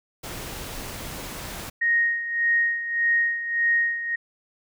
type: noise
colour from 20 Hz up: pink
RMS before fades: -35 dBFS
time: 0.23-1.7 s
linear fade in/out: 10 ms
type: tone with tremolo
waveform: sine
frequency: 1867 Hz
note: A#6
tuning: 2 cents sharp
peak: -17 dBFS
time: 1.81-4.16 s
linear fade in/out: 10 ms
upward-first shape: sine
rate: 1.7 Hz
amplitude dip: 70%
effects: none